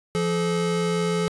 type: tone pair together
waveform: square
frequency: 172.15 / 429.8 Hz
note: F3 / A4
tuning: -25 / -41 cents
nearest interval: octave + major third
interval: 1584 cents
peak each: -25 dBFS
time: 0.15-1.28 s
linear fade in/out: 0 ms
effects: resampled to 24000 Hz